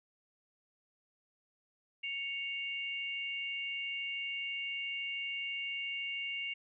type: tone pair together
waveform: sine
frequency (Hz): 2217 / 2793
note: C#7 / F7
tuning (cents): 0 / -1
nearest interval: major third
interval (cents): 399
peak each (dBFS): -39 / -38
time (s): 2.03-6.54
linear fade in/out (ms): 10
effects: none

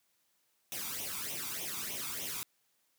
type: noise with flanger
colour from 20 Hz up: white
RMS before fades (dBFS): -39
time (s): 0.72-2.43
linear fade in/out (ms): 0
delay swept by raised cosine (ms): 0.32 to 0.87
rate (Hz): 3.3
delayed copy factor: +0.75
effects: white hiss -75 dBFS RMS until 2.98 s + high-pass 100 Hz 12 dB/octave

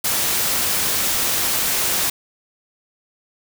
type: noise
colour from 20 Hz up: white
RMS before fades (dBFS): -20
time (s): 0.04-2.1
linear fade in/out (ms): 5
effects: none

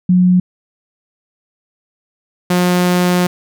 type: tone pair in turn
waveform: sine / sawtooth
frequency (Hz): 181.2 / 178.81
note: F#3 / F3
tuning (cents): -36 / +41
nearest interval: unison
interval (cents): 23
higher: first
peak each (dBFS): -7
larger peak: neither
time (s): 0.09-0.4 / 2.5-3.27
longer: second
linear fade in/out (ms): 5
effects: none

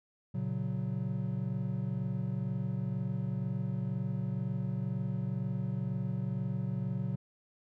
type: chord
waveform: triangle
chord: F# major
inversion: first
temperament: equal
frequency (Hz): 116.54 / 138.59 / 185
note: A#2 / C#3 / F#3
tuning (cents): 0 / 0 / 0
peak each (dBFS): -34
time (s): 0.34-7.16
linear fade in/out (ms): 10
effects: none

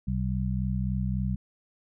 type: harmonic tone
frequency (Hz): 63.6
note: C2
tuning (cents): -48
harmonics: 1 / 2 / 3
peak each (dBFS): -30 / -30 / -30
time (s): 0.07-1.36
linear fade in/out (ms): 10
effects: none

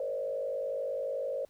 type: tone with frequency modulation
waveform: sine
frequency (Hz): 545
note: C#5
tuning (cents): -29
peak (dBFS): -31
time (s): 0-1.45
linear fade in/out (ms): 2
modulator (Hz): 51.3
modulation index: 1.2
effects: pink hiss -67 dBFS RMS until 1.49 s

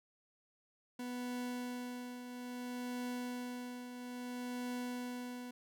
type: tone with tremolo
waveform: 40% pulse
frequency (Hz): 246.9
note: B3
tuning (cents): 0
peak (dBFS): -37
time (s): 0.99-5.51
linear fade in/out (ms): 5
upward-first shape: triangle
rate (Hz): 0.6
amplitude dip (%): 60
effects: none

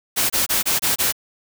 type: noise bursts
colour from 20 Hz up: white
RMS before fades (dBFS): -19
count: 6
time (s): 0.16-1.125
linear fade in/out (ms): 20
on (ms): 140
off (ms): 25
effects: none

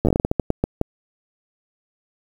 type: slowing click train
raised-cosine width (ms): 2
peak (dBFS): -4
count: 14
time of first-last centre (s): 0.05-0.814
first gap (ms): 9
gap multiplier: 1.28
effects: 7-bit

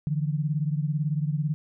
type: beating tone pair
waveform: sine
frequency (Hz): 146.83 / 164.83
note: D3 / E3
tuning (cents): 0 / 0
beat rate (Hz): 18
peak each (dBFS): -25 / -29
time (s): 0.07-1.54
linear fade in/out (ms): 0
effects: none

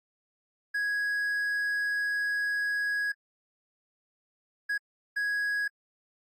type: tone bursts at uneven times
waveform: triangle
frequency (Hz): 1661.2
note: G#6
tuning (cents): 0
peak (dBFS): -25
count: 3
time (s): 0.74-3.12 / 4.69-4.78 / 5.16-5.68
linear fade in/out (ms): 10
effects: AAC 48 kbps

